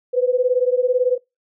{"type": "beating tone pair", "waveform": "sine", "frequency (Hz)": [493.9, 511.9], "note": ["B4", "C5"], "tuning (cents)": [0, -38], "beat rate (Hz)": 18, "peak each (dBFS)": [-17, -19], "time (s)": [0.13, 1.18], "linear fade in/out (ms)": 20, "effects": ["noise-tail reverb RT60 0.2 s tail -22 dB re dry"]}